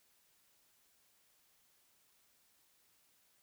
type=silence; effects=white hiss -72 dBFS RMS until 3.42 s